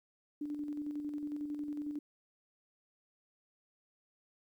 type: tone with tremolo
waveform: sine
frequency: 294.6 Hz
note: D4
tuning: 6 cents sharp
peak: -35 dBFS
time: 0.41-1.99 s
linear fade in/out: 5 ms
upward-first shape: square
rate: 11 Hz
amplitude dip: 40%
effects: 12-bit

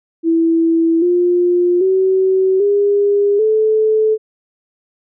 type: tone with pitch steps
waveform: sine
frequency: 329.6 / 353.3 / 378.6 / 405.8 / 434.9 Hz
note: E4 / F4 / F#4 / G#4 / A4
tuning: 0 / +20 / +40 / -40 / -20 cents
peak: -10 dBFS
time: 0.23-4.18 s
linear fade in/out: 50 ms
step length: 790 ms
effects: none

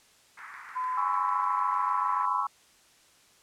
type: band-pass noise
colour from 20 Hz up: pink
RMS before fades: -45 dBFS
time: 0.37-2.26 s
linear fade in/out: 10 ms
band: 1000 to 2100 Hz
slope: 48 dB/octave
type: click train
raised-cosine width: 0.2 ms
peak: -38 dBFS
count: 11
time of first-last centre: 0.39-1.892 s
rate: 6.66 Hz
type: tone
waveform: sine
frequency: 1015 Hz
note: B5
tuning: 47 cents sharp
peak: -28 dBFS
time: 0.75-2.43 s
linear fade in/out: 20 ms
type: chord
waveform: sine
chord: C# minor seventh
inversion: second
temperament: equal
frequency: 830.6 / 987.8 / 1108.7 / 1318.5 Hz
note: G#5 / B5 / C#6 / E6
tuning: 0 / 0 / 0 / 0 cents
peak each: -36 / -36 / -30 / -33 dBFS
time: 0.97-2.47 s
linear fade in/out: 5 ms
effects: white hiss -60 dBFS RMS until 3.42 s + low-pass 9000 Hz 12 dB/octave

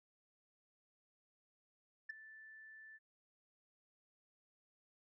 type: tone with ADSR envelope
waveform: sine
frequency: 1760 Hz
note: A6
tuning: in tune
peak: -37 dBFS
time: 2.09-2.99 s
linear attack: 10 ms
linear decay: 11 ms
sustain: -17 dB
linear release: 34 ms
effects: tanh soft clip ceiling -38 dBFS

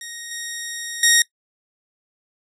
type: tone with level steps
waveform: 10% pulse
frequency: 1872 Hz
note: A#6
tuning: 7 cents sharp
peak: -23 / -19 / -3 dBFS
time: 0.01-1.22 s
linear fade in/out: 2 ms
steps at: 0.31 / 1.03 s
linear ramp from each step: 2 ms
effects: noise-tail reverb RT60 0.1 s tail -21 dB re dry + low-pass 11000 Hz 12 dB/octave

